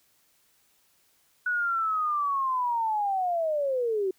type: linear sweep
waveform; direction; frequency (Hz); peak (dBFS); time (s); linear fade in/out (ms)
sine; down; 1480 to 366; -24; 1.46-4.11; 5
effects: white hiss -66 dBFS RMS until 4.18 s